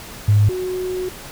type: tone pair in turn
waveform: sine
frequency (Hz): 103.83 / 368.1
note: G#2 / F#4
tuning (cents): 0 / -9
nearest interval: octave + minor seventh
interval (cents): 2191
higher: second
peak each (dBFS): -10 / -21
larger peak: first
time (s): 0.28-0.49 / 0.49-1.09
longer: second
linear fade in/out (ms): 5
effects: pink hiss -36 dBFS RMS until 1.31 s